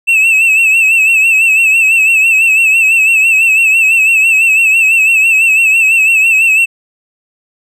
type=tone with vibrato; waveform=triangle; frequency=2637 Hz; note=E7; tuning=in tune; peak=-4 dBFS; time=0.07-6.66 s; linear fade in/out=20 ms; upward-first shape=sine; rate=6 Hz; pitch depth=63 cents each way; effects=none